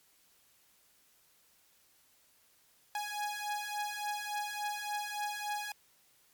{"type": "beating tone pair", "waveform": "sawtooth", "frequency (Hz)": [830, 833.5], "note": ["G#5", "G#5"], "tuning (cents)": [-1, 6], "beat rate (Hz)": 3.5, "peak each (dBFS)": [-35, -34], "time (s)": [2.95, 5.72], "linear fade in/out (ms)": 2, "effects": ["white hiss -67 dBFS RMS until 6.33 s", "MP3 96 kbps"]}